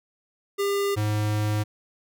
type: tone pair in turn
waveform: square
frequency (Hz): 400.7 / 105.83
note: G4 / G#2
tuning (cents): +38 / +33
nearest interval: octave + major seventh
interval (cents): 2305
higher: first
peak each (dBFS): -23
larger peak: neither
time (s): 0.58-0.96 / 0.96-1.64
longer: second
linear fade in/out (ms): 20
effects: none